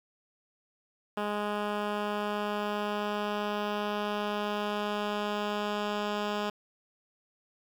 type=tone with low-pass filter sweep; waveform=10% pulse; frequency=207.6 Hz; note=G#3; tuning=in tune; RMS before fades=-32 dBFS; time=1.17-6.5 s; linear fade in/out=5 ms; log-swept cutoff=2400 to 4200 Hz; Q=0.97; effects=8-bit